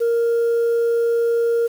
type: tone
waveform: sine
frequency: 466.2 Hz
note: A#4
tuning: in tune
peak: -13 dBFS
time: 0-1.68 s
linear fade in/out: 20 ms
effects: tanh soft clip ceiling -14 dBFS + 7-bit